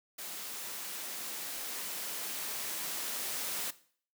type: noise with level ramp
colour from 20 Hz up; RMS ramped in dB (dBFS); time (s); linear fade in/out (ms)
white; -42 to -36; 0.18-3.71; 10
effects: noise-tail reverb RT60 0.5 s tail -17 dB re dry + high-pass 200 Hz 12 dB/octave